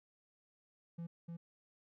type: tone with echo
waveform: triangle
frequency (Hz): 168.6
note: E3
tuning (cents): +39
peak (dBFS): -39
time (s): 0.98-1.07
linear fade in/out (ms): 10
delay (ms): 300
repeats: 1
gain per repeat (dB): -2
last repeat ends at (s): 1.37
effects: none